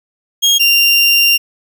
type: tone pair in turn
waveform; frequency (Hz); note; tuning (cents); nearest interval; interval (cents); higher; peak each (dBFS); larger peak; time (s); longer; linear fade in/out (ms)
30% pulse; 3259 / 2780; G#7 / F7; -33 / -9; minor third; 276; first; -5; neither; 0.42-0.59 / 0.59-1.38; second; 20
effects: none